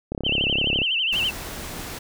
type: click train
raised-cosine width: 2 ms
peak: -14 dBFS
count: 25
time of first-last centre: 0.12-0.818 s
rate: 34.4 Hz
type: tone with vibrato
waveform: sine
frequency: 2879 Hz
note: F#7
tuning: 48 cents flat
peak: -20 dBFS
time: 0.24-1.31 s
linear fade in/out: 20 ms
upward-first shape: sine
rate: 12 Hz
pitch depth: 150 cents each way
type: noise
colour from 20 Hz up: pink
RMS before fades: -34 dBFS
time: 1.12-1.99 s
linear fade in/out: 10 ms
effects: none